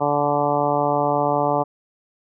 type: harmonic tone with a mistuned harmonic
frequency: 145.4 Hz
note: D3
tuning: 17 cents flat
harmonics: 1 / 2 / 3 / 4 / 5 / 6 / 7 / 8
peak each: -29 / -27 / -26 / -23 / -23 / -24 / -28 / -29 dBFS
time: 0-1.64 s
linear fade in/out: 20 ms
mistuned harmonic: 1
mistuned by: -17 cents
effects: none